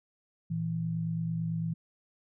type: tone pair together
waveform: sine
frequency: 115.8 / 164.81 Hz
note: A#2 / E3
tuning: -11 / 0 cents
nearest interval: tritone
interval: 611 cents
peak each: -36 / -30 dBFS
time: 0.5-1.74 s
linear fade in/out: 10 ms
effects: none